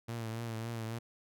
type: tone with vibrato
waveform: sawtooth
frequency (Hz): 114.3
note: A#2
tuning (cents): -34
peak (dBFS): -33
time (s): 0.08-0.99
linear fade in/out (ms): 10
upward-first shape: triangle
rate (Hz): 3.6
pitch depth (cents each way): 55
effects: none